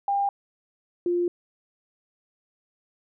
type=tone pair in turn; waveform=sine; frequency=800 / 350.3 Hz; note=G5 / F4; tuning=+35 / +5 cents; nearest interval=octave + major second; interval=1430 cents; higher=first; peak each=-21 dBFS; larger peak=neither; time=0.08-0.29 / 1.06-1.28 s; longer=second; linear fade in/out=2 ms; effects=none